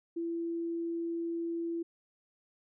sine tone, 335.9 Hz, E4, 33 cents sharp, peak -32 dBFS, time 0.16-1.83 s, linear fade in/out 10 ms, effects none

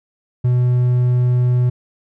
triangle tone, 123.9 Hz, B2, 6 cents sharp, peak -10 dBFS, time 0.44-1.7 s, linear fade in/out 10 ms, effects none

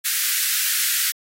white high-pass noise, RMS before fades -21 dBFS, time 0.04-1.12 s, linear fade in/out 20 ms, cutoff 1400 Hz, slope 48 dB/octave, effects AAC 48 kbps

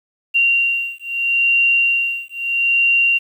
sine beating tone pair, 2763 / 2763.77 Hz, F7 / F7, -19 / -19 cents, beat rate 0.77 Hz, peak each -17 dBFS, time 0.34-3.19 s, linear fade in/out 20 ms, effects 8-bit

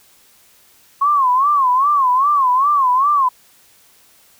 sine tone with vibrato, 1083 Hz, C#6, 41 cents flat, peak -11 dBFS, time 1.01-3.29 s, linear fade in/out 10 ms, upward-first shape sine, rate 2.5 Hz, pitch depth 160 cents each way, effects white hiss -51 dBFS RMS until 4.39 s

